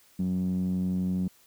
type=tone with low-pass filter; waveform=5% pulse; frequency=92 Hz; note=F#2; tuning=9 cents flat; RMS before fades=-28 dBFS; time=0.19-1.28 s; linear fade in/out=5 ms; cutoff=200 Hz; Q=6.9; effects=white hiss -60 dBFS RMS until 1.46 s